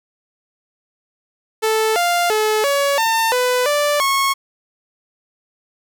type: tone with pitch steps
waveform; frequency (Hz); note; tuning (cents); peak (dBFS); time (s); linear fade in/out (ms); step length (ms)
sawtooth; 439 / 698 / 430.5 / 563 / 902 / 499 / 586 / 1095; A4 / F5 / A4 / C#5 / A5 / B4 / D5 / C#6; -4 / -1 / -38 / +27 / +43 / +18 / -4 / -22; -11; 1.62-4.34; 20; 340
effects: none